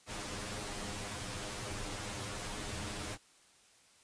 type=noise with comb filter; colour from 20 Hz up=pink; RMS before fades=-41 dBFS; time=0.06-3.18 s; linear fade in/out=50 ms; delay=9.8 ms; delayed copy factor=+1; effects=white hiss -64 dBFS RMS until 4.03 s + resampled to 22050 Hz